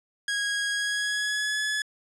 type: tone with pitch glide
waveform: sawtooth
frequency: 1646 to 1707 Hz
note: G#6 to G#6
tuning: -16 to +47 cents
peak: -22 dBFS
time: 0.28-1.82 s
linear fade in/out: 2 ms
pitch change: +63 cents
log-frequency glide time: 0.7-1.61 s
effects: resampled to 22050 Hz